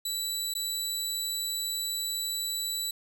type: tone with dropouts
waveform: 20% pulse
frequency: 3951 Hz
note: B7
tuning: in tune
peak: -24 dBFS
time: 0.05-2.91 s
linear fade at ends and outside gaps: 5 ms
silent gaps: 0.539-0.55 s
effects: none